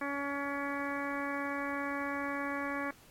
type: harmonic tone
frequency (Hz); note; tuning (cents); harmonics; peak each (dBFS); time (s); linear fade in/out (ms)
281.8; C#4; +29; 1 / 2 / 3 / 4 / 5 / 6 / 7 / 8; -38 / -41 / -44 / -40 / -45 / -41 / -45 / -45; 0.01-2.91; 5
effects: pink hiss -60 dBFS RMS until 3.1 s + AAC 64 kbps